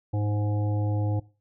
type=harmonic tone; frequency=104.2 Hz; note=G#2; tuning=6 cents sharp; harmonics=1 / 3 / 5 / 7 / 8; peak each=-24 / -34 / -38 / -41 / -42 dBFS; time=0.13-1.2 s; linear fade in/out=10 ms; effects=noise-tail reverb RT60 0.3 s tail -18 dB re dry